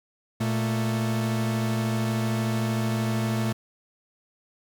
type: tone pair together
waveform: 45% pulse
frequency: 116.54 / 220 Hz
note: A#2 / A3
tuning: 0 / 0 cents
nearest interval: major seventh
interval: 1100 cents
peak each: -26 / -27 dBFS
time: 0.4-3.53 s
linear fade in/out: 10 ms
effects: none